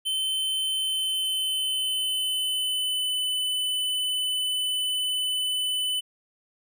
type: tone with pitch glide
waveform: square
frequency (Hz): 3072 to 3007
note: G7 to F#7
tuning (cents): -36 to +27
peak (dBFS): -25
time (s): 0.05-6.01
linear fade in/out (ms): 20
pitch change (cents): -37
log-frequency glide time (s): 0.74-3.15
effects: none